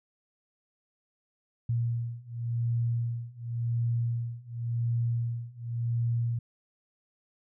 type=beating tone pair; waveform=sine; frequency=117.2 / 118.11 Hz; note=A#2 / A#2; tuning=+10 / +23 cents; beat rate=0.91 Hz; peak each=-31 / -30 dBFS; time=1.69-6.39 s; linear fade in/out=5 ms; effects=none